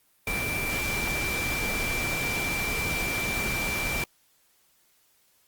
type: tone in noise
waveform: sine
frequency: 2349 Hz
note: D7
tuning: in tune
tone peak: -29 dBFS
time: 0.27-4.04 s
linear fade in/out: 2 ms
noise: pink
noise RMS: -31 dBFS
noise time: 0.27-4.04 s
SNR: -1 dB
effects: white hiss -65 dBFS RMS until 5.47 s + Opus 32 kbps